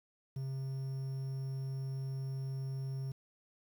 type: tone with quantisation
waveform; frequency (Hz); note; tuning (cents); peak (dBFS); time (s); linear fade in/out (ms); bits
triangle; 133.8; C3; +39; -34; 0.36-3.12; 5; 10
effects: none